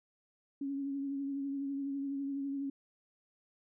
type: tone with vibrato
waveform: sine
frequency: 277.2 Hz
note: C#4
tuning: in tune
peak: -34 dBFS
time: 0.61-2.7 s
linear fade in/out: 5 ms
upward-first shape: triangle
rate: 12 Hz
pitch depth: 34 cents each way
effects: none